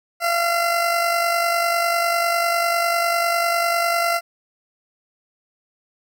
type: tone with amplitude modulation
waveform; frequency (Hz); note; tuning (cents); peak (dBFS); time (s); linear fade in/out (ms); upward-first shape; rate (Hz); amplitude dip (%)
20% pulse; 684; F5; -36; -11; 0.2-4.21; 50; sine; 50; 40
effects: none